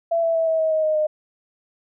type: tone with pitch steps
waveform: sine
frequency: 670 / 661.5 / 653.2 / 644.9 / 636.8 / 628.8 / 620.8 / 613 Hz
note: E5 / E5 / E5 / E5 / D#5 / D#5 / D#5 / D#5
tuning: +28 / +6 / -16 / -38 / +40 / +18 / -4 / -26 cents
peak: -17 dBFS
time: 0.11-1.07 s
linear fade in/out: 10 ms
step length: 120 ms
effects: none